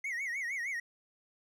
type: tone with vibrato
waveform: triangle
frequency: 2040 Hz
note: C7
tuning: 44 cents flat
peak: -32 dBFS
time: 0.04-0.8 s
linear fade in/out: 5 ms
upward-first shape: sine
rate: 6.5 Hz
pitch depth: 170 cents each way
effects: none